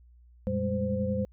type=tone cluster; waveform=sine; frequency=90.6 / 118.2 / 199.8 / 210.7 / 516 Hz; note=F#2 / A#2 / G3 / G#3 / C5; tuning=-36 / +24 / +33 / +25 / -24 cents; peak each=-34 / -36 / -30 / -38 / -31 dBFS; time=0.47-1.25 s; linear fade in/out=0 ms; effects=added 60 Hz sine -53 dBFS peak until 1.32 s